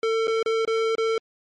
square tone with dropouts, 448.7 Hz, A4, 34 cents sharp, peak -21 dBFS, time 0.03-1.18 s, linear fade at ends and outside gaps 2 ms, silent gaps 0.272-0.279 / 0.428-0.46 / 0.651-0.676 / 0.953-0.981 s, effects low-pass 4000 Hz 12 dB/octave + MP3 48 kbps

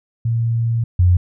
sine tone pair in turn, 115.7 / 89.34 Hz, A#2 / F2, -13 / +40 cents, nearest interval major third, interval 447 cents, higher first, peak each -15 / -9 dBFS, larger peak second, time 0.25-0.84 / 0.99-1.17 s, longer first, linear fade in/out 5 ms, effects none

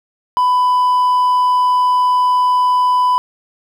triangle tone with hard clipping, 997 Hz, B5, 16 cents sharp, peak -11 dBFS, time 0.37-3.18 s, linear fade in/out 0 ms, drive 5 dB, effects none

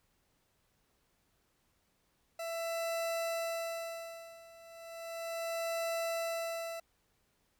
40% pulse tone with tremolo, 666 Hz, E5, 18 cents sharp, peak -32 dBFS, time 2.39-6.8 s, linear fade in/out 5 ms, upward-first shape sine, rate 0.35 Hz, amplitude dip 90%, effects pink hiss -75 dBFS RMS until 7.59 s

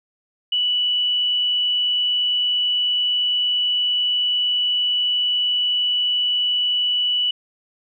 sine tone with frequency modulation, 2957 Hz, F#7, 2 cents flat, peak -17 dBFS, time 0.52-7.31 s, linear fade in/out 5 ms, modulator 88.9 Hz, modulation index 0.24, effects none

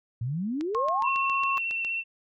sine exponential sweep, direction up, 110 to 1071 Hz, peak -27 dBFS, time 0.21-1.09 s, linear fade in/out 5 ms
click train, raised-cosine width 0.2 ms, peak -23 dBFS, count 10, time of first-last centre 0.61-1.848 s, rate 7.27 Hz
sine tone with pitch glide, 1074 to 1091.5 Hz, C6 to C#6, +45 to -27 cents, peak -25 dBFS, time 0.75-1.58 s, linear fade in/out 0 ms, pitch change +28 cents, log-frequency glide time 0.88-1.38 s
sine tone with vibrato, 2704 Hz, E7, 43 cents sharp, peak -27 dBFS, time 1.03-2.04 s, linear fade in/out 50 ms, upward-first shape triangle, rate 16 Hz, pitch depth 22 cents each way
effects none

